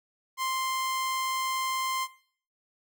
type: tone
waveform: sawtooth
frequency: 1047 Hz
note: C6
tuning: 1 cent sharp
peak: -24 dBFS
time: 0.37-2.08 s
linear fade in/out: 50 ms
effects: noise-tail reverb RT60 0.5 s tail -17 dB re dry